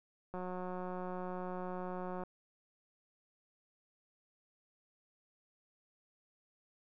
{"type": "click train", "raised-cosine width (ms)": 1, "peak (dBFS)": -29, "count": 346, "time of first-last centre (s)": [0.34, 2.236], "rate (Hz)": 182, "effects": []}